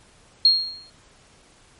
sine tone with exponential decay, 4256 Hz, C8, 29 cents sharp, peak -9 dBFS, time 0.45-0.9 s, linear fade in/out 2 ms, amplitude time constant 97 ms, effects pink hiss -54 dBFS RMS until 1.79 s + MP3 48 kbps

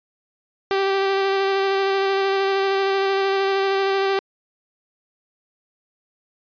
sawtooth tone with vibrato, 390 Hz, G4, 9 cents flat, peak -14 dBFS, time 0.71-4.19 s, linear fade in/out 0 ms, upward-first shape square, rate 13 Hz, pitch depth 11 cents each way, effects resampled to 11025 Hz

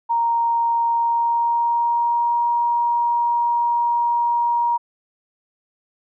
sine tone with pitch glide, 932.3 to 947 Hz, A#5 to A#5, 0 to +27 cents, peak -16 dBFS, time 0.09-4.78 s, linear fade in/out 20 ms, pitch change +27 cents, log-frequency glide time 0.92-2.44 s, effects none

